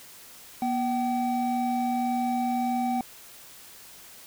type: tone pair together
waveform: triangle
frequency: 241.3 / 765.6 Hz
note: B3 / G5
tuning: -40 / -41 cents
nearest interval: octave + minor sixth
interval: 1999 cents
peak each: -25 / -25 dBFS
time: 0.62-3.01 s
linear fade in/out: 2 ms
effects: white hiss -48 dBFS RMS until 4.26 s